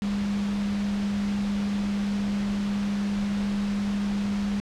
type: tone in noise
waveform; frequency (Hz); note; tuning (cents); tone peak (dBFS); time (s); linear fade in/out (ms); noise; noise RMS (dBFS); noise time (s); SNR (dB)
sine; 202.3; G#3; -45; -24; 0.02-4.6; 0; pink; -37; 0.02-4.6; +10
effects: low-pass 5000 Hz 12 dB/octave